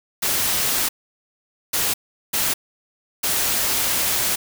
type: noise bursts at uneven times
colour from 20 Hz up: white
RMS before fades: -21 dBFS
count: 4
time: 0.22-0.89 / 1.73-1.94 / 2.33-2.54 / 3.23-4.36 s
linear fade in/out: 10 ms
effects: none